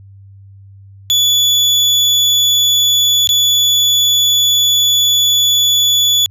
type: tone with dropouts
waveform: 35% pulse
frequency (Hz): 3438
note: A7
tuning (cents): -41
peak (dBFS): -7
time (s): 1.1-6.26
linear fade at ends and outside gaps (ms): 0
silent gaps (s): 3.273-3.291
effects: added 98 Hz sine -36 dBFS peak until 6.3 s + resampled to 32000 Hz